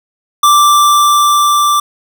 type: tone with level ramp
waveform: square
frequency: 1174.7 Hz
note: D6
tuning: in tune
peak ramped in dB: -5 to -9 dBFS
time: 0.43-1.8 s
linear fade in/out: 5 ms
effects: none